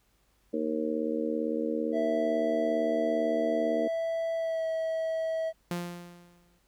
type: harmonic tone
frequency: 77.78 Hz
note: D#2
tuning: in tune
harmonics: 3 / 4 / 5 / 6 / 7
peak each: -34 / -32 / -42 / -32 / -36 dBFS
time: 0.53-3.88 s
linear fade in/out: 10 ms
type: tone with pitch glide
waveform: triangle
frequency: 659.3 to 647.2 Hz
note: E5 to E5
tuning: 0 to -32 cents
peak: -26 dBFS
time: 1.92-5.53 s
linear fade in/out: 50 ms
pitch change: -32 cents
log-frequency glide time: 4.35-4.66 s
type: tone with exponential decay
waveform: sawtooth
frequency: 174.61 Hz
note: F3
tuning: in tune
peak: -25 dBFS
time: 5.71-6.59 s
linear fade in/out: 2 ms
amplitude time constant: 190 ms
effects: added 50 Hz sine -70 dBFS peak until 6.67 s + pink hiss -70 dBFS RMS until 6.67 s